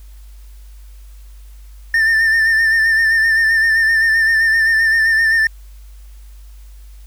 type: tone with vibrato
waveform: triangle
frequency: 1796 Hz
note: A6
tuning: 35 cents sharp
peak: -9 dBFS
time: 1.94-5.47 s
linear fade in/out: 2 ms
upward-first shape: sine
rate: 7.7 Hz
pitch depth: 38 cents each way
effects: added 50 Hz sine -35 dBFS peak until 7.06 s + white hiss -53 dBFS RMS until 7.06 s